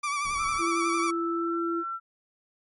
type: tone with vibrato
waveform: 30% pulse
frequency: 1159 Hz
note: D6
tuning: 23 cents flat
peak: -24 dBFS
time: 0.03-1.11 s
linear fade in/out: 10 ms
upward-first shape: sine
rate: 11 Hz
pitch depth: 50 cents each way
type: noise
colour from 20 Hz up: brown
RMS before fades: -44 dBFS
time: 0.25-0.62 s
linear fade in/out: 0 ms
type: tone with pitch glide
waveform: sine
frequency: 1318.5 to 1348.5 Hz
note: E6 to E6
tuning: 0 to +39 cents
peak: -30 dBFS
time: 0.37-2 s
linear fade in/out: 50 ms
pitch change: +39 cents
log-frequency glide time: 1.33-1.56 s
type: tone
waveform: sine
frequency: 337 Hz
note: E4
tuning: 38 cents sharp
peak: -27 dBFS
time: 0.58-1.84 s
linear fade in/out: 50 ms
effects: MP3 48 kbps